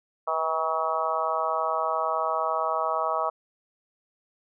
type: harmonic tone with a mistuned harmonic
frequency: 160.2 Hz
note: E3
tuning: 49 cents flat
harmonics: 3 / 4 / 5 / 6 / 7 / 8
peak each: -35 / -29 / -32 / -32 / -29 / -31 dBFS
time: 0.27-3.3 s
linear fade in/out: 10 ms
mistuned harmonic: 3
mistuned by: +32 cents
effects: none